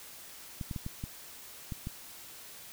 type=clicks; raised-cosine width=5 ms; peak=-24 dBFS; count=7; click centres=0.612 / 0.712 / 0.762 / 0.864 / 1.039 / 1.722 / 1.871 s; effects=white hiss -49 dBFS RMS until 2.72 s